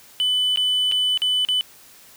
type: tone with dropouts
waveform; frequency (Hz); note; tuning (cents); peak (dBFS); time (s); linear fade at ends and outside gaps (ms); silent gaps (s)
sine; 3000; F#7; +23; -15; 0.2-1.61; 0; 0.56-0.573 / 0.915-0.921 / 1.175-1.219 / 1.45-1.487
effects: tanh soft clip ceiling -16 dBFS + white hiss -48 dBFS RMS until 2.16 s